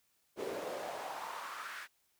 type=noise with high-pass filter sweep; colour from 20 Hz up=brown; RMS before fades=-42 dBFS; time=0.36-1.88 s; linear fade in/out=50 ms; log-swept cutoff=380 to 1700 Hz; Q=3.2; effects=white hiss -75 dBFS RMS until 2.19 s